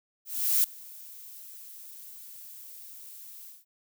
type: noise with ADSR envelope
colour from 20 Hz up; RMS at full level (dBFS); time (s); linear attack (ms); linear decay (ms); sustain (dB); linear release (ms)
violet; -22; 0.25-3.65; 390; 3; -24; 180
effects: none